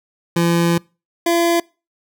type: tone pair in turn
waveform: 25% pulse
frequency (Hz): 170 / 340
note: F3 / F4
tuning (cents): -46 / -46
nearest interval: octave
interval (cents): 1200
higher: second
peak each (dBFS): -10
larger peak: neither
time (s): 0.36-0.78 / 1.26-1.6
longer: first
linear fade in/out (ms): 5
effects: noise-tail reverb RT60 0.3 s tail -25 dB re dry